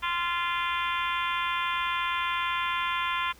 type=harmonic tone; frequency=346.2 Hz; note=F4; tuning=15 cents flat; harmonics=3 / 4 / 5 / 6 / 7 / 8 / 9 / 10; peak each=-29 / -34 / -37 / -36 / -36 / -39 / -39 / -39 dBFS; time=0.02-3.33 s; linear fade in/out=20 ms; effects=added 60 Hz sine -54 dBFS peak until 3.39 s + pink hiss -55 dBFS RMS until 3.39 s